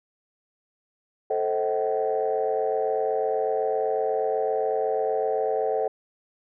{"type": "chord", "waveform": "sine", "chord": "A diminished seventh", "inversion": "none", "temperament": "just", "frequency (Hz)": [440, 528, 633.6, 760.3], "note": ["A4", "C5", "Eb5", "Gb5"], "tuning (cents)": [0, 16, 31, 47], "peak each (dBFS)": [-25, -28, -29, -28], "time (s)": [1.3, 5.88], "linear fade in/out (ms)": 5, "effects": ["tanh soft clip ceiling -14 dBFS"]}